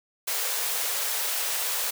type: high-pass noise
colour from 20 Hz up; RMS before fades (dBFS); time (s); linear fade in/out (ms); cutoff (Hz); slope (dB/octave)
white; -28; 0.27-1.91; 10; 410; 96
effects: none